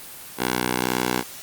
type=tone with high-pass filter; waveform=10% pulse; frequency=62 Hz; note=B1; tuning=7 cents sharp; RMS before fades=-24 dBFS; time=0.37-1.24 s; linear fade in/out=50 ms; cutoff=290 Hz; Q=0.52; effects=white hiss -39 dBFS RMS until 1.42 s + Opus 24 kbps